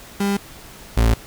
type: tone pair in turn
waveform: 35% pulse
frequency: 200 / 56.69 Hz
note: G3 / A#1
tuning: +35 / -48 cents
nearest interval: octave + minor seventh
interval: 2183 cents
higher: first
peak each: -16 / -11 dBFS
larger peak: second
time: 0.2-0.37 / 0.97-1.14 s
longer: neither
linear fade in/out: 5 ms
effects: pink hiss -41 dBFS RMS until 1.26 s

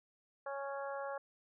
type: harmonic tone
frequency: 277.2 Hz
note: C#4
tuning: in tune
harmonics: 2 / 3 / 4 / 5 / 6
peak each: -41 / -45 / -47 / -49 / -51 dBFS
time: 0.46-1.18 s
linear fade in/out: 5 ms
effects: none

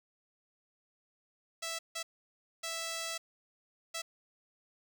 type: tone bursts at uneven times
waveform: 5% pulse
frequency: 659.3 Hz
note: E5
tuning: in tune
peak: -25 dBFS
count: 4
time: 1.62-1.79 / 1.95-2.03 / 2.63-3.18 / 3.94-4.02 s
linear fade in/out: 10 ms
effects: none

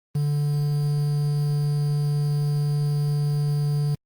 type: tone with quantisation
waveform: triangle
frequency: 146.2 Hz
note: D3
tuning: 7 cents flat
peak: -18 dBFS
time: 0.15-3.95 s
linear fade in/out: 5 ms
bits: 7
effects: Opus 24 kbps

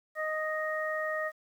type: harmonic tone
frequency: 622.3 Hz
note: D#5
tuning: in tune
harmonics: 1 / 2 / 3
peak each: -33 / -37 / -34 dBFS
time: 0.15-1.32 s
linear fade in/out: 50 ms
effects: 10-bit

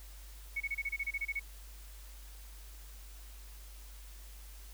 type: tone bursts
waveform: sine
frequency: 2217 Hz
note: C#7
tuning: in tune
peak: -32 dBFS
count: 12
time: 0.56-1.397 s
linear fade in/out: 10 ms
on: 45 ms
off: 27 ms
effects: added 50 Hz sine -48 dBFS peak until 4.73 s + white hiss -57 dBFS RMS until 4.73 s

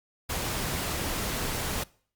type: noise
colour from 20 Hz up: pink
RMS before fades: -31 dBFS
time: 0.29-1.84 s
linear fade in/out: 10 ms
effects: noise-tail reverb RT60 0.5 s tail -23 dB re dry + Opus 48 kbps

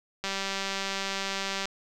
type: click train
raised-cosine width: 0.2 ms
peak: -14 dBFS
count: 277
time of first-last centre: 0.24-1.655 s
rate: 195 Hz
effects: none

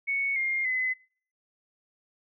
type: tone with pitch steps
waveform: sine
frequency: 2217 / 2121 / 2028 Hz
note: C#7 / C7 / B6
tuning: 0 / +23 / +45 cents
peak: -25 dBFS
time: 0.07-0.94 s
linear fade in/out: 20 ms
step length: 290 ms
effects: noise-tail reverb RT60 0.5 s tail -25 dB re dry

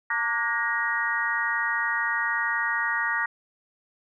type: tone cluster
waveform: sine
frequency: 912 / 1163 / 1442 / 1636 / 1883 Hz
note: A#5 / D6 / F#6 / G#6 / A#6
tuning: -38 / -17 / -45 / -26 / +17 cents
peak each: -32 / -32 / -30 / -33 / -26 dBFS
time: 0.1-3.26 s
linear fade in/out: 5 ms
effects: none

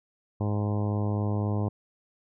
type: harmonic tone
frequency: 103.83 Hz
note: G#2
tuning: in tune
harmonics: 1 / 2 / 3 / 4 / 5 / 6 / 7 / 8 / 9 / 10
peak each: -26 / -32 / -36 / -38 / -40 / -42 / -43 / -44 / -45 / -46 dBFS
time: 0.4-1.69 s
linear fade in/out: 10 ms
effects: none

